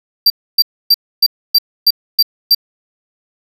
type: tone bursts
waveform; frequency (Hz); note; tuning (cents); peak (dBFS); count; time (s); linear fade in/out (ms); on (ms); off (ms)
square; 4699; D8; 0; -6; 8; 0.26-2.548; 5; 41; 280
effects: 7-bit